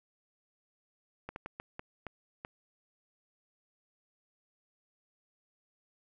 slowing click train, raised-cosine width 0.5 ms, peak -25 dBFS, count 7, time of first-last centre 1.29-2.449 s, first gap 71 ms, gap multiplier 1.4, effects none

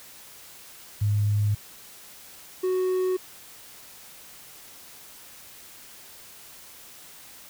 sine / triangle tone pair in turn, 103.83 / 370 Hz, G#2 / F#4, 0 / 0 cents, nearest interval octave + minor seventh, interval 2200 cents, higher second, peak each -20 dBFS, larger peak neither, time 1.01-1.55 / 2.63-3.17 s, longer neither, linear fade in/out 10 ms, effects white hiss -47 dBFS RMS until 7.49 s

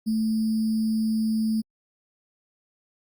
sine tone with sample-and-hold, 220 Hz, A3, in tune, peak -21 dBFS, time 0.06-1.62 s, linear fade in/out 20 ms, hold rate 4900 Hz, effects Opus 48 kbps

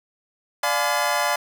25% pulse chord, D diminished seventh, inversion none, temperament just, 587.3 / 704.8 / 845.8 / 1014.9 Hz, D5 / F5 / Ab5 / Cb6, 0 / +16 / +31 / +47 cents, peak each -22 dBFS, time 0.63-1.36 s, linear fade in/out 5 ms, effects none

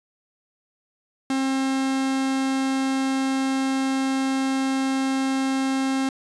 45% pulse tone, 267.1 Hz, C4, 36 cents sharp, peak -21 dBFS, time 1.3-6.09 s, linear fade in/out 2 ms, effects resampled to 22050 Hz

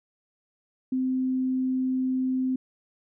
sine tone, 258.6 Hz, C4, 20 cents flat, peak -23 dBFS, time 0.92-2.56 s, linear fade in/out 5 ms, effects none

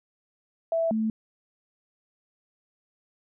sine tone pair in turn, 659.3 / 220 Hz, E5 / A3, 0 / 0 cents, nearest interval octave + perfect fifth, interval 1900 cents, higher first, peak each -22 / -23 dBFS, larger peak first, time 0.72-0.91 / 0.91-1.1 s, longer neither, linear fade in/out 2 ms, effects none

